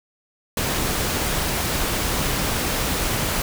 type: noise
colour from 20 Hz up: pink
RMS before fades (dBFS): -23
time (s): 0.57-3.42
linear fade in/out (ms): 2
effects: none